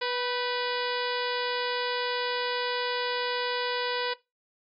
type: harmonic tone with a mistuned harmonic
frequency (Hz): 490.8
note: B4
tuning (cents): -11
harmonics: 1 / 2 / 3 / 4 / 5 / 6 / 7 / 8 / 9 / 10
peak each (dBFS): -31 / -34 / -36 / -37 / -38 / -39 / -39 / -40 / -41 / -41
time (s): 0.01-4.14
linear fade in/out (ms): 10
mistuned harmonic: 3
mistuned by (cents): +49
effects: noise-tail reverb RT60 0.2 s tail -17 dB re dry + MP3 96 kbps